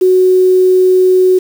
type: tone with quantisation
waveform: sine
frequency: 370 Hz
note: F#4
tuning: in tune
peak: -5 dBFS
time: 0.01-1.39 s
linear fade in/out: 10 ms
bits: 5
effects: none